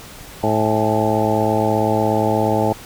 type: harmonic tone with a mistuned harmonic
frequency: 108.3 Hz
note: A2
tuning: 27 cents flat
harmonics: 1 / 2 / 3 / 4 / 5 / 6 / 7 / 8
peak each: -23 / -23 / -23 / -23 / -23 / -23 / -23 / -23 dBFS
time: 0.43-2.73 s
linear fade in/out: 5 ms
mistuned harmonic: 7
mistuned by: +70 cents
effects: pink hiss -38 dBFS RMS until 2.85 s